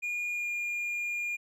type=tone with pitch glide; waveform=triangle; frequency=2431 to 2416 Hz; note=D#7 to D7; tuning=-41 to +48 cents; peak=-29 dBFS; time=0.02-1.37 s; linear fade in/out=20 ms; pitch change=-11 cents; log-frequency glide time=0.32-0.48 s; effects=none